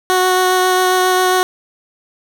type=tone with vibrato; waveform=15% pulse; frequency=368.7 Hz; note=F#4; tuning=6 cents flat; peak=-5 dBFS; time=0.1-1.43 s; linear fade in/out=0 ms; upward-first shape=sine; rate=7.4 Hz; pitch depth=9 cents each way; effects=none

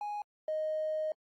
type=tone pair in turn; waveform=triangle; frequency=830 / 621.8 Hz; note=G#5 / D#5; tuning=-1 / -1 cents; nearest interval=perfect fourth; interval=500 cents; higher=first; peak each=-32 / -27 dBFS; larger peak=second; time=0.01-0.22 / 0.48-1.12 s; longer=second; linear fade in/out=2 ms; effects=tanh soft clip ceiling -28 dBFS + AAC 64 kbps

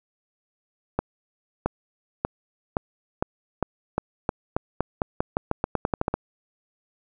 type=accelerating click train; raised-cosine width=1 ms; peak=-8 dBFS; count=21; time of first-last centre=0.99-6.14 s; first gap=670 ms; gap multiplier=0.88; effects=none

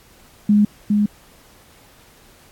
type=tone pair in turn; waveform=sine; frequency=207.7 / 207.7 Hz; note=G#3 / G#3; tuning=0 / 0 cents; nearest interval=unison; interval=0 cents; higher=neither; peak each=-10 / -13 dBFS; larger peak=first; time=0.49-0.65 / 0.9-1.06 s; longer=neither; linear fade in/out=5 ms; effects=pink hiss -50 dBFS RMS until 2.51 s + AAC 64 kbps

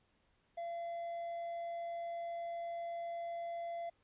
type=tone; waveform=triangle; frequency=682 Hz; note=F5; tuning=41 cents flat; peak=-37 dBFS; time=0.57-3.9 s; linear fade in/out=10 ms; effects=pink hiss -75 dBFS RMS until 4.03 s + resampled to 8000 Hz

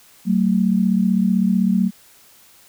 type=tone pair together; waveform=sine; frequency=189.3 / 225.1 Hz; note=F#3 / A3; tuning=+40 / +40 cents; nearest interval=minor third; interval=300 cents; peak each=-16 / -18 dBFS; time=0.25-1.91 s; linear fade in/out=50 ms; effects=white hiss -50 dBFS RMS until 2.68 s

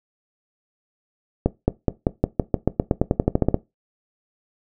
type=accelerating click train; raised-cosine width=2 ms; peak=-3 dBFS; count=18; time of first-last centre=1.46-3.544 s; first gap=220 ms; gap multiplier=0.92; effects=noise-tail reverb RT60 0.2 s tail -18 dB re dry

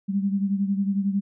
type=beating tone pair; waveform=sine; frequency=196 / 207 Hz; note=G3 / G#3; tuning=0 / -5 cents; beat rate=11 Hz; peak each=-22 / -28 dBFS; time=0.08-1.21 s; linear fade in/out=20 ms; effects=none

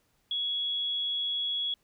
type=tone; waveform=sine; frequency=3351 Hz; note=G#7; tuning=15 cents sharp; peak=-28 dBFS; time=0.31-1.74 s; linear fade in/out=2 ms; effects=pink hiss -71 dBFS RMS until 1.83 s

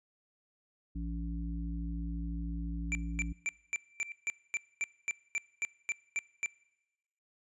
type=harmonic tone; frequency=57 Hz; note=A#1; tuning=38 cents flat; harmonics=1 / 3 / 5; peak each=-36 / -41 / -43 dBFS; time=0.95-3.33 s; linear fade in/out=10 ms
type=tone bursts; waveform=square; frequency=2349 Hz; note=D7; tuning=in tune; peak=-31 dBFS; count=14; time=2.92-6.46 s; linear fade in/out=0 ms; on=30 ms; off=240 ms
type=tone with exponential growth; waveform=sine; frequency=2347 Hz; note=D7; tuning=2 cents flat; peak=-38 dBFS; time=3.82-4.12 s; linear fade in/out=1 ms; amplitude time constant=64 ms
effects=noise-tail reverb RT60 1.0 s tail -23 dB re dry + resampled to 24000 Hz

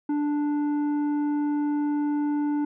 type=tone with tanh clipping; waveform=triangle; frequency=293.7 Hz; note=D4; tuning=in tune; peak=-24 dBFS; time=0.09-2.65 s; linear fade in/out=5 ms; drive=12 dB; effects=none

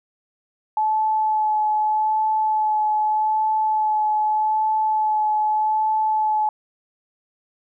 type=tone with vibrato; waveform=sine; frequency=861 Hz; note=A5; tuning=38 cents flat; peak=-17 dBFS; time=0.77-6.49 s; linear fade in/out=2 ms; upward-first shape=sine; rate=0.82 Hz; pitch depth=14 cents each way; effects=none

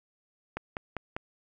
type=click train; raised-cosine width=0.5 ms; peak=-18 dBFS; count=4; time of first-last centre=0.57-1.165 s; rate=5.04 Hz; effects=none

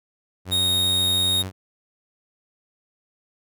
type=tone with pitch glide; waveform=sawtooth; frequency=92.5 to 94.44 Hz; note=F#2 to F#2; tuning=0 to +36 cents; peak=-25 dBFS; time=0.45-1.52 s; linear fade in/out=50 ms; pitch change=+36 cents; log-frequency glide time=1.29-1.39 s
type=tone; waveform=45% pulse; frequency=3729 Hz; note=A#7; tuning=in tune; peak=-19 dBFS; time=0.51-1.43 s; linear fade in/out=20 ms
effects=none

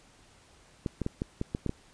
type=clicks; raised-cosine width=3 ms; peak=-17 dBFS; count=8; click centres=0.862 / 1.017 / 1.064 / 1.219 / 1.414 / 1.549 / 1.663 / 1.694 s; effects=pink hiss -59 dBFS RMS until 1.93 s + resampled to 22050 Hz

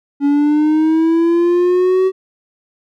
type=linear sweep; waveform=triangle; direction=up; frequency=281.6 to 380.3 Hz; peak=-8 dBFS; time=0.2-2.12 s; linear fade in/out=50 ms; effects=none

